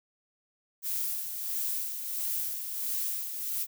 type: noise with tremolo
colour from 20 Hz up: violet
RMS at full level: -31 dBFS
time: 0.82-3.67 s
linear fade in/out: 50 ms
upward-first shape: sine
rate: 1.5 Hz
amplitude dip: 50%
effects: none